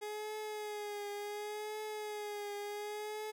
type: tone with vibrato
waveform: 30% pulse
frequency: 418.7 Hz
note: G#4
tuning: 14 cents sharp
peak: -37 dBFS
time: 0.01-3.32 s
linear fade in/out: 20 ms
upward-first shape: triangle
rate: 0.69 Hz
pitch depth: 46 cents each way
effects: none